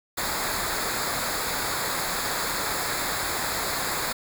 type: noise with comb filter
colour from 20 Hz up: pink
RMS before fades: -28 dBFS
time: 0.17-4.13 s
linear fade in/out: 10 ms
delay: 0.34 ms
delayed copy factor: -0.75
effects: none